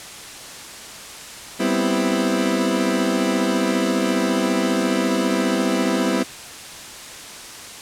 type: chord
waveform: 30% pulse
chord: C major seventh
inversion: second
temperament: equal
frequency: 196 / 246.9 / 261.6 / 329.6 Hz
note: G3 / B3 / C4 / E4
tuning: 0 / 0 / 0 / 0 cents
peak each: -21 dBFS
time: 1.59-6.24 s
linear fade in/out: 20 ms
effects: white hiss -36 dBFS RMS until 7.81 s + low-pass 9000 Hz 12 dB/octave